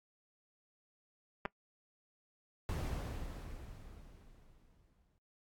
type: clicks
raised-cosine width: 0.5 ms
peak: -22 dBFS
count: 2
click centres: 1.453 / 1.458 s
type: noise with exponential decay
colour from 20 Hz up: brown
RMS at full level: -34 dBFS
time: 2.69-5.18 s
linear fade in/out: 0 ms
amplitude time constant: 540 ms
effects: noise-tail reverb RT60 0.1 s tail -21 dB re dry + AAC 64 kbps